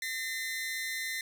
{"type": "tone pair together", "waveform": "sawtooth", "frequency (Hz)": [1822, 2045], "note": ["A#6", "C7"], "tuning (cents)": [-40, -40], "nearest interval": "major second", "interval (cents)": 200, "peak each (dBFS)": [-34, -32], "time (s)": [0.02, 1.21], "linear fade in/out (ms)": 2, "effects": []}